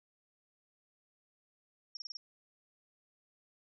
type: tone bursts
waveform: sine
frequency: 5500 Hz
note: F8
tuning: 27 cents flat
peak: -40 dBFS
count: 5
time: 1.95-2.17 s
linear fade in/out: 2 ms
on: 20 ms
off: 30 ms
effects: none